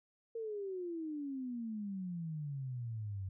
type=exponential sweep; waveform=sine; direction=down; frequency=463 to 92.9 Hz; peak=-38 dBFS; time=0.35-3.29 s; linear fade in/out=5 ms; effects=none